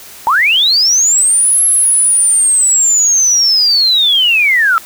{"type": "linear two-way sweep", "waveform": "sine", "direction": "up then down", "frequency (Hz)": [842, 11175, 1281], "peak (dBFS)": -7, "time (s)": [0.27, 4.78], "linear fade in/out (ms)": 0, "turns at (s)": 1.63, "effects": ["white hiss -34 dBFS RMS until 4.85 s"]}